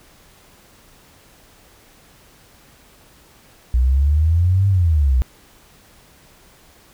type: exponential two-way sweep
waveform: sine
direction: up then down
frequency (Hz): 60.1 to 100.2 to 60.1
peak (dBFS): -12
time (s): 3.74-5.22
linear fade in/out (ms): 0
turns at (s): 4.68
effects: pink hiss -50 dBFS RMS until 6.93 s